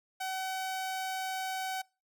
sawtooth tone, 757 Hz, F#5, 39 cents sharp, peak -30 dBFS, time 0.2-1.82 s, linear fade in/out 10 ms, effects noise-tail reverb RT60 0.3 s tail -24 dB re dry

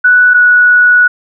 sine tone pair in turn, 1480 / 1468.1 Hz, F#6 / F#6, 0 / -14 cents, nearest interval unison, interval 14 cents, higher first, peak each -3 dBFS, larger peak neither, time 0.04-0.34 / 0.34-1.08 s, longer second, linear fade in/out 10 ms, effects none

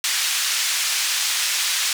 white band-pass noise, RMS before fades -22 dBFS, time 0.04-1.93 s, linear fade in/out 2 ms, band 1700 to 6800 Hz, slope 12 dB/octave, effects none

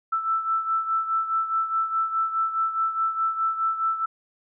sine beating tone pair, 1323 / 1327.8 Hz, E6 / E6, +6 / +12 cents, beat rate 4.8 Hz, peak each -23 / -29 dBFS, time 0.12-4.06 s, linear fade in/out 10 ms, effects none

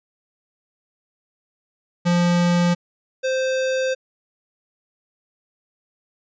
square tone pair in turn, 174.61 / 521.7 Hz, F3 / C5, 0 / -5 cents, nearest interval octave + perfect fifth, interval 1895 cents, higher second, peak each -16 / -20 dBFS, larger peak first, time 2.05-2.75 / 3.23-3.95 s, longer second, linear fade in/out 20 ms, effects resampled to 16000 Hz

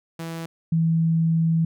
sawtooth / sine tone pair in turn, 164.81 / 163.58 Hz, E3 / E3, 0 / -13 cents, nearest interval unison, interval 13 cents, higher first, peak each -26 / -17 dBFS, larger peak second, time 0.19-0.46 / 0.72-1.65 s, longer second, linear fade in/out 5 ms, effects none

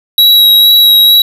square tone with vibrato, 3866 Hz, B7, 38 cents flat, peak -3 dBFS, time 0.18-1.22 s, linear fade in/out 2 ms, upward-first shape sine, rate 2.2 Hz, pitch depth 13 cents each way, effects none

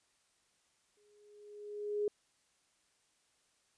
sine tone with exponential growth, 415.3 Hz, G#4, in tune, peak -29 dBFS, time 0.97-2.08 s, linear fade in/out 2 ms, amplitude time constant 240 ms, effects white hiss -74 dBFS RMS until 3.77 s + resampled to 22050 Hz

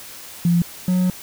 sine / triangle tone pair in turn, 172.1 / 182.33 Hz, F3 / F#3, -25 / -25 cents, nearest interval minor second, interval 100 cents, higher second, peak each -13 dBFS, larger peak neither, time 0.45-0.62 / 0.88-1.1 s, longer second, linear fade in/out 2 ms, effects white hiss -38 dBFS RMS until 1.22 s

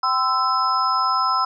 sine tone cluster, 774 / 1029 / 1320 / 5130 Hz, G5 / C6 / E6 / E8, -22 / -29 / +2 / -48 cents, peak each -27 / -21 / -20 / -28 dBFS, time 0.03-1.45 s, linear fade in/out 5 ms, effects none

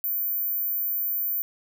sine tone, 14310 Hz, A9, 28 cents sharp, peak -24 dBFS, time 0.04-1.42 s, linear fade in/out 0 ms, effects none

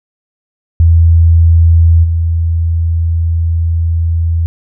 sine tone with level steps, 83 Hz, E2, 12 cents sharp, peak -3 / -9 dBFS, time 0.8-4.46 s, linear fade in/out 0 ms, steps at 2.03 s, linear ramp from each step 20 ms, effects none

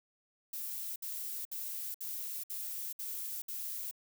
violet noise bursts, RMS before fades -40 dBFS, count 7, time 0.53-3.912 s, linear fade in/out 5 ms, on 430 ms, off 62 ms, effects none

